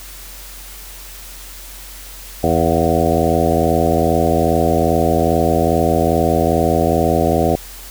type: harmonic tone with a mistuned harmonic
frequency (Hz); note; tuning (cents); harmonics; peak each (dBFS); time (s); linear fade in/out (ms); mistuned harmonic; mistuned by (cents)
82.41; E2; 0; 1 / 2 / 3 / 4 / 5 / 6 / 7 / 8 / 9; -21 / -21 / -21 / -21 / -21 / -21 / -21 / -21 / -21; 2.43-7.56; 10; 8; +45
effects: added 45 Hz sine -36 dBFS peak until 7.9 s + white hiss -36 dBFS RMS until 7.9 s